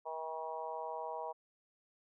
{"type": "harmonic tone with a mistuned harmonic", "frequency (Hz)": 160, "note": "D#3", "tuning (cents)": 49, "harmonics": [3, 4, 5, 6, 7], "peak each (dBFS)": [-46, -44, -45, -43, -53], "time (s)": [0.05, 1.33], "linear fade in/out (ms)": 20, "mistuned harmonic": 7, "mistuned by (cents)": -20, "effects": []}